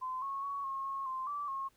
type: tone with pitch steps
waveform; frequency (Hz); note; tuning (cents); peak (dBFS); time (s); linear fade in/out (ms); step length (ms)
sine; 1029 / 1097 / 1119 / 1082 / 1089 / 1045 / 1160 / 1083; C6 / C#6 / C#6 / C#6 / C#6 / C6 / D6 / C#6; -29 / -18 / +16 / -42 / -31 / -2 / -22 / -41; -35; 0.01-1.69; 20; 210
effects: pink hiss -70 dBFS RMS until 1.76 s